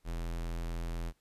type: tone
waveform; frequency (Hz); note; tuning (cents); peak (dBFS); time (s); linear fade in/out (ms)
square; 42.06; E1; +36; -35; 0.04-1.13; 50
effects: pink hiss -75 dBFS RMS until 1.2 s + resampled to 32000 Hz